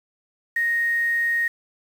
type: tone with quantisation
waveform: sine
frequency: 1864.7 Hz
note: A#6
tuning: in tune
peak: -19 dBFS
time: 0.56-1.48 s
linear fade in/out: 5 ms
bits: 7
effects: none